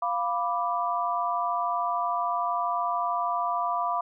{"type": "chord", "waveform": "sine", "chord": "B diminished", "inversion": "second", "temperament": "equal", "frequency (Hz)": [698.5, 987.8, 1174.7], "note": ["F5", "B5", "D6"], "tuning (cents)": [0, 0, 0], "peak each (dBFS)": -29, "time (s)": [0.02, 4.01], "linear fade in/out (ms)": 5, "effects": []}